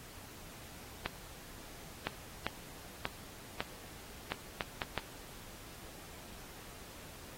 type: clicks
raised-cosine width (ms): 0.3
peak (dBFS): -17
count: 9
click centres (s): 1.06 / 2.07 / 2.466 / 3.054 / 3.605 / 4.32 / 4.608 / 4.818 / 4.977
effects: pink hiss -52 dBFS RMS until 7.37 s + AAC 48 kbps